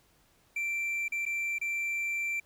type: tone with dropouts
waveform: triangle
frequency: 2349 Hz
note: D7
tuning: in tune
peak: -28 dBFS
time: 0.56-2.4 s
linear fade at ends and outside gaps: 5 ms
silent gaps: 1.082-1.12 / 1.254-1.262 / 1.585-1.613 s
effects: pink hiss -66 dBFS RMS until 2.45 s